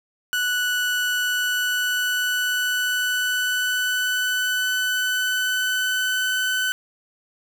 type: tone with pitch glide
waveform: 30% pulse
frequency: 1480 to 1509.4 Hz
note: F#6 to F#6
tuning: 0 to +34 cents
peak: -18 dBFS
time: 0.33-6.72 s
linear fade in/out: 0 ms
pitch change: +34 cents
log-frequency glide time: 1.17-6.38 s
effects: none